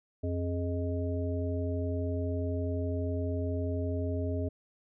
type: harmonic tone with a mistuned harmonic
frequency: 88.8 Hz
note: F2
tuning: 29 cents sharp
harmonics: 1 / 3 / 5 / 7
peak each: -31 / -36 / -38 / -39 dBFS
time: 0.23-4.49 s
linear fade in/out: 10 ms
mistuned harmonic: 5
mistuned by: -100 cents
effects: none